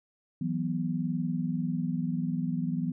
sine chord, E suspended second, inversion none, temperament equal, 164.81 / 185 / 246.9 Hz, E3 / F#3 / B3, 0 / 0 / 0 cents, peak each -31 / -33 / -32 dBFS, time 0.41-2.92 s, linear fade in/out 5 ms, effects none

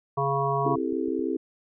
harmonic tone, 138.59 Hz, C#3, in tune, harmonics 1 / 3 / 5 / 7 / 8, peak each -29 / -29 / -29 / -29 / -29 dBFS, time 0.17-0.76 s, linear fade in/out 10 ms
sine chord, A minor seventh, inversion first, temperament just, 264 / 330 / 396 / 440 Hz, C4 / E4 / G4 / A4, +16 / +2 / +18 / 0 cents, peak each -30 / -29 / -31 / -33 dBFS, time 0.65-1.37 s, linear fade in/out 5 ms
clicks, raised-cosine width 3 ms, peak -35 dBFS, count 4, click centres 0.777 / 0.927 / 1.082 / 1.193 s
effects none

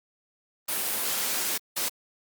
white noise bursts at uneven times, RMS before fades -28 dBFS, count 2, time 0.68-1.58 / 1.76-1.89 s, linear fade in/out 10 ms, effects high-pass 200 Hz 12 dB/octave + Opus 32 kbps

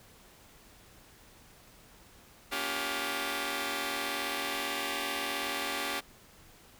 5% pulse chord, G half-diminished seventh, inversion first, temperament just, 235.2 / 282.2 / 352.8 / 392 Hz, Bb3 / Db4 / F4 / G4, +16 / +31 / +18 / 0 cents, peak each -31 / -25 / -31 / -25 dBFS, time 2.51-6.01 s, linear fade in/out 20 ms, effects pink hiss -57 dBFS RMS until 6.79 s

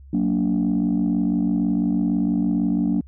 sine chord, Gb augmented, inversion none, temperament just, 185 / 231.2 / 289.1 Hz, Gb3 / Bb3 / D4, 0 / -14 / -27 cents, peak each -21 dBFS, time 0.13-3.01 s, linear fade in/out 5 ms, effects tanh soft clip ceiling -13 dBFS + added 68 Hz sine -41 dBFS peak until 3.07 s

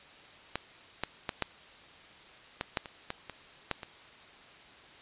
clicks, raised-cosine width 0.3 ms, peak -15 / -14 / -15 / -12 / -15 / -12 / -26 / -18 / -24 / -13 / -24 dBFS, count 11, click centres 0.556 / 1.036 / 1.292 / 1.423 / 2.611 / 2.772 / 2.858 / 3.104 / 3.297 / 3.713 / 3.832 s, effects white hiss -53 dBFS RMS until 5.01 s + resampled to 8000 Hz

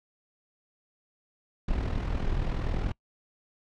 brown noise with amplitude modulation, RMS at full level -26 dBFS, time 1.68-2.92 s, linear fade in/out 5 ms, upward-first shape sine, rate 40.7 Hz, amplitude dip 60%, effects noise-tail reverb RT60 0.1 s tail -25 dB re dry + low-pass 4000 Hz 12 dB/octave

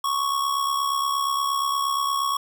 square tone with amplitude modulation, 1108.7 Hz, C#6, in tune, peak -20 dBFS, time 0.04-2.37 s, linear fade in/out 5 ms, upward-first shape sine, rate 68.5 Hz, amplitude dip 55%, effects none

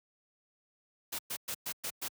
white noise bursts, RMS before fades -37 dBFS, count 6, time 1.12-2.084 s, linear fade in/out 10 ms, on 69 ms, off 110 ms, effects high-pass 80 Hz 12 dB/octave

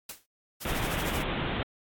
white noise with exponential decay, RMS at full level -35 dBFS, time 0.09-0.26 s, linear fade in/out 5 ms, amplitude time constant 35 ms
white noise with tremolo, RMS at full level -37 dBFS, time 0.6-1.23 s, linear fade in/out 20 ms, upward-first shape triangle, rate 13 Hz, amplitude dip 70%
pink low-pass noise, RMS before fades -31 dBFS, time 0.65-1.63 s, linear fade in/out 2 ms, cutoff 3700 Hz, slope 96 dB/octave
effects AAC 64 kbps

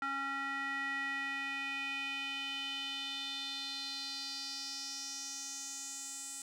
square tone with band-pass filter sweep, 274.6 Hz, C#4, 16 cents flat, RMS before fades -40 dBFS, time 0.02-6.42 s, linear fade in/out 2 ms, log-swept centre 1500 to 8000 Hz, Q 4.2, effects none

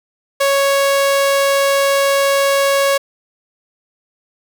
sawtooth tone, 554.4 Hz, C#5, in tune, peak -8 dBFS, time 0.4-2.98 s, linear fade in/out 10 ms, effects none

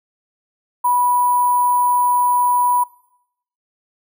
sine tone with sample-and-hold, 982 Hz, B5, 10 cents flat, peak -13 dBFS, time 0.84-2.84 s, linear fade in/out 10 ms, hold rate 11025 Hz, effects noise-tail reverb RT60 0.8 s tail -21 dB re dry

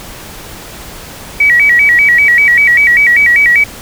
sine tone with vibrato, 2093 Hz, C7, in tune, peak -4 dBFS, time 1.4-3.64 s, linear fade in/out 5 ms, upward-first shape square, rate 5.1 Hz, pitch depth 150 cents each way, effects pink hiss -29 dBFS RMS until 3.81 s

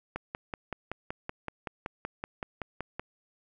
click train, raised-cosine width 0.5 ms, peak -19 dBFS, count 16, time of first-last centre 0.16-2.996 s, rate 5.29 Hz, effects none

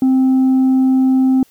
triangle tone with tanh clipping, 261.6 Hz, C4, in tune, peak -10 dBFS, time 0.02-1.43 s, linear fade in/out 2 ms, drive 7 dB, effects white hiss -53 dBFS RMS until 1.5 s

